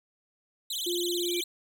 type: tone with vibrato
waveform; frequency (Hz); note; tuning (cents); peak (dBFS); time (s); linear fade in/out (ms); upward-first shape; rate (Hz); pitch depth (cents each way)
sawtooth; 3520; A7; 0; -28; 0.7-1.44; 5; sine; 18; 270
type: tone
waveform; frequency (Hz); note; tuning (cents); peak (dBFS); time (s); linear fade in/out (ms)
sine; 350.1; F4; +4; -29; 0.86-1.41; 10
type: tone with exponential growth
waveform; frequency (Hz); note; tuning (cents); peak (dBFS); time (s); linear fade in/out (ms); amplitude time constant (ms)
sine; 2349; D7; 0; -33; 1.14-1.41; 2; 57
effects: none